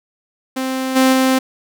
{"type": "tone with level steps", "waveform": "sawtooth", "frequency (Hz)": 261.6, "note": "C4", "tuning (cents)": 0, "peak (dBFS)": [-15, -6, -8], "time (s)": [0.56, 1.39], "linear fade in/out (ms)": 10, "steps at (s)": [0.95, 1.12], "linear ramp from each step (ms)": 20, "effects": []}